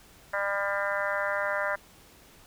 harmonic tone, 200.1 Hz, G3, 36 cents sharp, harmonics 3 / 4 / 5 / 6 / 7 / 8 / 9 / 10, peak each -31 / -40 / -35 / -38 / -34 / -34 / -35 / -39 dBFS, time 0.33-1.76 s, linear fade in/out 10 ms, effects pink hiss -55 dBFS RMS until 2.46 s

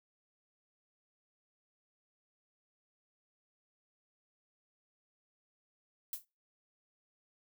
violet noise with exponential decay, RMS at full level -35 dBFS, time 6.13-6.25 s, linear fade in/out 1 ms, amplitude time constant 26 ms, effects noise-tail reverb RT60 0.3 s tail -26 dB re dry

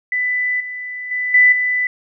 sine tone with level steps, 1993 Hz, B6, 15 cents sharp, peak -16 / -25 / -18 / -7 / -15 dBFS, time 0.12-1.87 s, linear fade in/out 2 ms, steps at 0.6 / 1.11 / 1.34 / 1.52 s, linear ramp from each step 5 ms, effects none

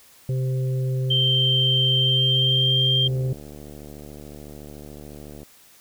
harmonic tone, 130.2 Hz, C3, 8 cents flat, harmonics 1 / 3 / 4, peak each -21 / -34 / -37 dBFS, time 0.29-3.33 s, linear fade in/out 2 ms
sine tone with pitch glide, 3136 to 3178 Hz, G7 to G7, 0 to +23 cents, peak -18 dBFS, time 1.1-3.08 s, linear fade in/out 10 ms, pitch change +23 cents, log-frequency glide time 1.97-2.78 s
click train, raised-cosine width 2 ms, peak -27 dBFS, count 176, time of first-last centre 3.06-5.431 s, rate 73.8 Hz
effects white hiss -52 dBFS RMS until 5.8 s

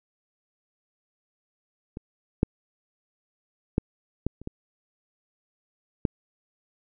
clicks, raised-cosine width 3 ms, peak -22 / -6 / -8 / -12 / -29 / -19 / -9 dBFS, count 7, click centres 1.971 / 2.431 / 3.781 / 4.266 / 4.416 / 4.474 / 6.052 s, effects none

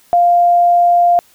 sine tone, 698.5 Hz, F5, in tune, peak -7 dBFS, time 0.13-1.19 s, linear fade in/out 0 ms, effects white hiss -50 dBFS RMS until 1.34 s

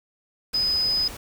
sine tone in noise, 5020 Hz, D#8, 15 cents sharp, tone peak -20 dBFS, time 0.54-1.08 s, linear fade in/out 5 ms, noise pink, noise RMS -38 dBFS, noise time 0.53-1.17 s, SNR +15 dB, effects none

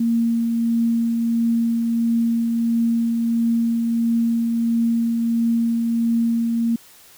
sine tone with tremolo, 231.3 Hz, A#3, 13 cents flat, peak -15 dBFS, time 0-6.76 s, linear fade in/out 5 ms, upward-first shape triangle, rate 1.5 Hz, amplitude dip 30%, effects white hiss -48 dBFS RMS until 7.17 s

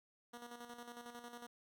10% pulse tone with tremolo, 239.5 Hz, A#3, 47 cents sharp, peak -40 dBFS, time 0.33-1.47 s, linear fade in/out 10 ms, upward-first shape square, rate 11 Hz, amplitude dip 55%, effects none

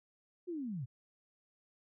sine linear sweep, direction down, 370 to 110 Hz, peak -37 dBFS, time 0.47-0.86 s, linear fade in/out 20 ms, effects none

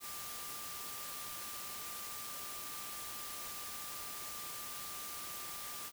sine tone in noise, 1189 Hz, D6, 21 cents sharp, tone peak -51 dBFS, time 0-5.92 s, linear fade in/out 50 ms, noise white, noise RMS -45 dBFS, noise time 0-5.92 s, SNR -9 dB, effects none

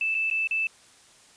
sine tone with dropouts, 2637 Hz, E7, in tune, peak -23 dBFS, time 0.01-0.67 s, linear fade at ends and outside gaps 2 ms, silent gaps 0.145-0.149 / 0.301-0.311 / 0.473-0.51 s, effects white hiss -55 dBFS RMS until 1.36 s + resampled to 22050 Hz

